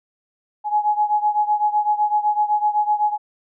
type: beating tone pair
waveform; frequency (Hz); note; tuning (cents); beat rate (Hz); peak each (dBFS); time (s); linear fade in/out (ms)
sine; 838 / 845.9; G#5 / G#5; +15 / +32; 7.9; -18 / -21; 0.64-3.18; 50
effects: none